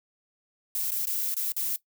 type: noise with dropouts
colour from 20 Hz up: violet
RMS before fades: -29 dBFS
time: 0.75-1.76 s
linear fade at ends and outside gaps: 1 ms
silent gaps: 0.906-0.918 / 1.054-1.07 / 1.343-1.366 / 1.52-1.565 s
effects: noise-tail reverb RT60 0.1 s tail -17 dB re dry